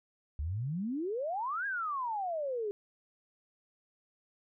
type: exponential two-way sweep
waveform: sine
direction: up then down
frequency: 68 to 1661.2 to 397.6 Hz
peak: -32 dBFS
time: 0.39-2.71 s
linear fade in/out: 0 ms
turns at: 1.66 s
effects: none